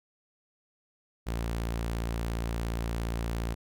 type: tone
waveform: sawtooth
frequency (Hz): 57.2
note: A#1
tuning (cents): -32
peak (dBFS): -26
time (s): 1.26-3.55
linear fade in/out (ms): 20
effects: none